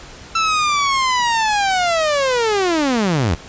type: linear sweep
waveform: sawtooth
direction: down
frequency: 1336 to 72.4 Hz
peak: -11 dBFS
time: 0.35-3.35 s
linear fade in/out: 5 ms
effects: pink hiss -38 dBFS RMS until 3.48 s + resampled to 16000 Hz